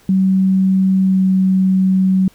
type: tone with pitch glide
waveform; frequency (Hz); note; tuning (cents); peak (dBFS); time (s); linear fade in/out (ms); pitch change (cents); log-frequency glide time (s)
sine; 189.9 to 188.59; F#3 to F#3; +45 to +33; -10; 0.09-2.28; 2; -12; 1.02-1.23
effects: pink hiss -50 dBFS RMS until 2.34 s